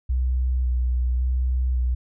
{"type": "tone with vibrato", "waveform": "sine", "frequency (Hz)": 62.5, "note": "B1", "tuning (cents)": 21, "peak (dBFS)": -19, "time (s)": [0.09, 1.95], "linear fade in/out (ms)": 10, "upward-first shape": "square", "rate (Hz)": 0.9, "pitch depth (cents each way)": 19, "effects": []}